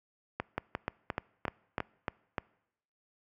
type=two click trains; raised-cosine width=0.5 ms; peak=-16 / -17 dBFS; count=7 / 5; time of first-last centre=0.58-2.382 / 0.4-1.804 s; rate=3.33 / 2.85 Hz; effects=noise-tail reverb RT60 0.8 s tail -24 dB re dry + high-pass 60 Hz 12 dB/octave